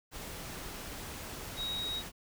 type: tone in noise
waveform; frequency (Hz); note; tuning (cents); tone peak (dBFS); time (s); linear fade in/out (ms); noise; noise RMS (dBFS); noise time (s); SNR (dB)
sine; 3800; A#7; +33; -34; 1.56-2.03; 50; pink; -43; 0.11-2.12; +6
effects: none